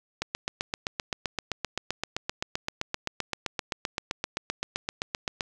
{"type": "click train", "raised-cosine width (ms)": 0.2, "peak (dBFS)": -11, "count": 41, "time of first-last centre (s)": [0.22, 5.408], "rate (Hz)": 7.71, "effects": []}